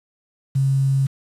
sine tone with quantisation, 135.6 Hz, C#3, 38 cents flat, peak -15 dBFS, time 0.55-1.07 s, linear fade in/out 10 ms, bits 7, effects resampled to 32000 Hz

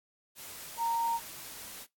sine tone in noise, 925 Hz, A#5, 14 cents flat, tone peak -28 dBFS, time 0.77-1.2 s, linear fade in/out 50 ms, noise white, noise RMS -45 dBFS, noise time 0.35-1.87 s, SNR +14 dB, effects noise-tail reverb RT60 0.2 s tail -25 dB re dry + AAC 64 kbps

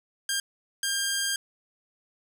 10% pulse tone bursts at uneven times, 1603 Hz, G6, 38 cents sharp, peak -17 dBFS, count 2, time 0.29-0.4 / 0.83-1.36 s, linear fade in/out 2 ms, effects none

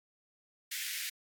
pink high-pass noise, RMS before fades -38 dBFS, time 0.71-1.1 s, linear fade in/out 10 ms, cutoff 1700 Hz, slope 48 dB/octave, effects AAC 64 kbps

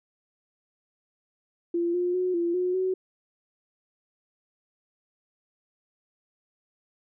sine tone with pitch steps, 342.8 / 355.4 / 365.5 / 342.4 / 362.7 / 373.6 Hz, F4 / F4 / F#4 / F4 / F#4 / F#4, -32 / +30 / -21 / -34 / -34 / +17 cents, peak -23 dBFS, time 1.74-2.94 s, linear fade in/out 5 ms, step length 200 ms, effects none

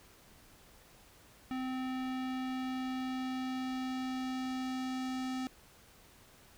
square tone with low-pass filter sweep, 258.4 Hz, C4, 21 cents flat, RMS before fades -37 dBFS, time 1.51-5.47 s, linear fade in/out 0 ms, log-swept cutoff 2900 to 6700 Hz, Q 0.95, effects pink hiss -60 dBFS RMS until 6.57 s

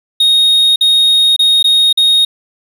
triangle tone with dropouts, 3729 Hz, A#7, in tune, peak -5 dBFS, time 0.2-2.25 s, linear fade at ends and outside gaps 5 ms, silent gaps 0.76-0.809 / 1.364-1.391 / 1.628-1.642 / 1.928-1.973 s, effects 7-bit

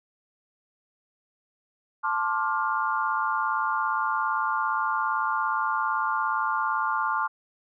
sine chord, D minor seventh, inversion second, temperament just, 881 / 1057.2 / 1174.7 / 1409.6 Hz, A5 / C6 / D6 / F6, +2 / +18 / 0 / +16 cents, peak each -29 dBFS, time 2.03-7.28 s, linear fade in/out 20 ms, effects none

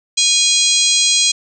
harmonic tone, 820 Hz, G#5, 22 cents flat, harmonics 3 / 4 / 5 / 6 / 7 / 8 / 9 / 10, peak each -22 / -17 / -17 / -22 / -22 / -17 / -23 / -22 dBFS, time 0.17-1.32 s, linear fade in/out 10 ms, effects none

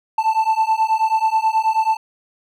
triangle beating tone pair, 878 / 887.3 Hz, A5 / A5, -4 / +14 cents, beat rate 9.3 Hz, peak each -16 dBFS, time 0.18-1.97 s, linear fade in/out 5 ms, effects none

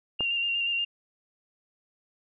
sine tone with vibrato, 2782 Hz, F7, 7 cents flat, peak -25 dBFS, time 0.19-0.85 s, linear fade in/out 10 ms, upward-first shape square, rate 8.4 Hz, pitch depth 17 cents each way
click, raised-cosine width 1 ms, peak -19 dBFS, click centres 0.207 s
effects none

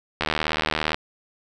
click train, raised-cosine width 0.3 ms, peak -6 dBFS, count 58, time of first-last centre 0.21-0.945 s, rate 77.6 Hz, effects none

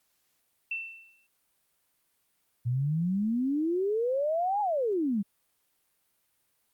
sine tone with exponential decay, 2681 Hz, E7, 29 cents sharp, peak -28 dBFS, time 0.71-1.27 s, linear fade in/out 5 ms, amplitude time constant 120 ms
sine exponential two-way sweep, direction up then down, 116.54 to 850 to 189.5 Hz, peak -25 dBFS, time 2.65-5.23 s, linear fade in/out 20 ms, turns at 4.61 s
effects white hiss -73 dBFS RMS until 6.73 s + Opus 48 kbps

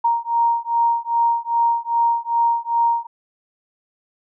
sine beating tone pair, 932.3 / 934.8 Hz, A#5 / A#5, 0 / +5 cents, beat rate 2.5 Hz, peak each -19 dBFS, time 0.04-3.07 s, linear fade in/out 10 ms, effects none

